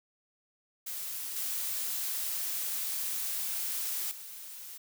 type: noise with level steps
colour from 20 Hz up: blue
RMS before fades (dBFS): -38 / -34 / -45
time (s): 0.86-4.78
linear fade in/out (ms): 10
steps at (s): 1.36 / 4.11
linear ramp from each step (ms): 5
effects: none